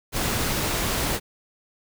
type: noise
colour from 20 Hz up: pink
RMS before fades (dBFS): -25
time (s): 0.12-1.2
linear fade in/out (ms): 50
effects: none